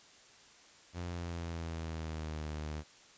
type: tone with pitch glide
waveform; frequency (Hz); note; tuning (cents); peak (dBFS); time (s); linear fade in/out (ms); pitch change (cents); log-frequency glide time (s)
sawtooth; 87.6 to 76.26; F2 to D#2; +6 to -34; -34; 0.93-2.84; 50; -240; 1.04-2.51
effects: white hiss -59 dBFS RMS until 3.17 s + resampled to 16000 Hz